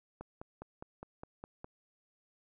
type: click train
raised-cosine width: 1 ms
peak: -30 dBFS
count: 8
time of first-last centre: 0.21-1.644 s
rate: 4.88 Hz
effects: none